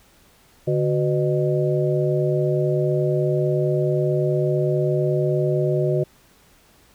sine tone cluster, 145.8 / 370.5 / 502 / 611 Hz, D3 / F#4 / B4 / D#5, -12 / +2 / +28 / -32 cents, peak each -21 / -22 / -27 / -25 dBFS, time 0.67-6.04 s, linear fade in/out 10 ms, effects pink hiss -55 dBFS RMS until 6.94 s

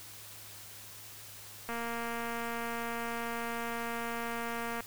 click train, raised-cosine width 0.5 ms, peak -23 dBFS, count 727, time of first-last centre 1.69-4.806 s, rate 233 Hz, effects added 104 Hz sine -58 dBFS peak until 4.86 s + white hiss -49 dBFS RMS until 4.86 s

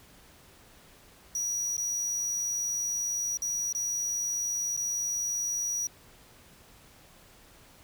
square tone with dropouts, 5800 Hz, F#8, 35 cents flat, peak -29 dBFS, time 1.35-5.87 s, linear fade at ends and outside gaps 2 ms, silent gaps 1.768-1.779 / 3.372-3.42 / 3.727-3.749 / 4.766-4.774 s, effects pink hiss -56 dBFS RMS until 7.83 s

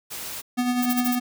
white noise, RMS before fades -34 dBFS, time 0.1-0.42 s, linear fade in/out 20 ms
square tone with tremolo, 246.9 Hz, B3, in tune, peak -20 dBFS, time 0.57-1.2 s, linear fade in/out 20 ms, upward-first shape sine, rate 10 Hz, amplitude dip 45%
violet noise bursts, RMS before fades -27 dBFS, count 5, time 0.82-1.157 s, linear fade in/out 10 ms, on 41 ms, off 33 ms
effects none

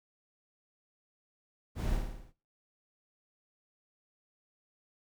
brown noise with echo, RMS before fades -33 dBFS, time 1.75-2 s, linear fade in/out 50 ms, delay 55 ms, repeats 6, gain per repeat -4 dB, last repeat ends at 2.33 s, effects noise-tail reverb RT60 0.3 s tail -17 dB re dry

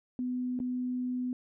sine tone with dropouts, 250.3 Hz, B3, 23 cents sharp, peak -30 dBFS, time 0.19-1.33 s, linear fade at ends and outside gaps 1 ms, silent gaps 0.591-0.601 s, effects none

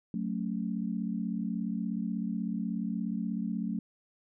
sine chord, F# minor, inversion none, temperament equal with one note detuned, 185 / 221.5 / 277.2 Hz, F#3 / A3 / C#4, 0 / +12 / 0 cents, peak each -34 / -33 / -39 dBFS, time 0.14-3.79 s, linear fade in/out 2 ms, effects none

